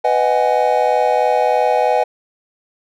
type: chord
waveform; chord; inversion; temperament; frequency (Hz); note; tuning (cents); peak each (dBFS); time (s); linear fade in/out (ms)
triangle; G# minor seventh; first; just; 498.4 / 623 / 747.5 / 830.6; B4 / D#5 / F#5 / G#5; +16 / +2 / +17 / 0; -16; 0.04-2.04; 10
effects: none